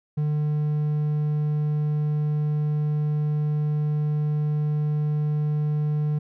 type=tone; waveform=triangle; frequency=150 Hz; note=D3; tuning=37 cents sharp; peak=-19 dBFS; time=0.17-6.19 s; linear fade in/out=10 ms; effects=none